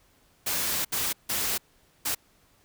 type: noise bursts at uneven times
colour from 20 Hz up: white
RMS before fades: -28 dBFS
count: 4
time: 0.46-0.85 / 0.92-1.13 / 1.29-1.58 / 2.05-2.15 s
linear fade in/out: 10 ms
effects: pink hiss -63 dBFS RMS until 2.64 s